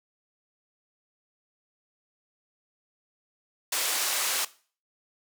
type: band-pass noise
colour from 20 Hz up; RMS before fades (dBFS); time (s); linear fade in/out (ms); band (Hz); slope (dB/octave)
white; -28; 3.72-4.45; 5; 540 to 11000; 12
effects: noise-tail reverb RT60 0.4 s tail -18 dB re dry